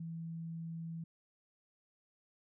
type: tone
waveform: sine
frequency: 164.81 Hz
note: E3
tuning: in tune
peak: -40 dBFS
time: 0-1.04 s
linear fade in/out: 5 ms
effects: none